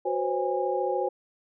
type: tone cluster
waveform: sine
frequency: 368.2 / 503 / 537 / 818 Hz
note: F#4 / B4 / C5 / G#5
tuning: -8 / +32 / +45 / -26 cents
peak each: -30 dBFS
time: 0.05-1.09 s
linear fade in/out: 10 ms
effects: none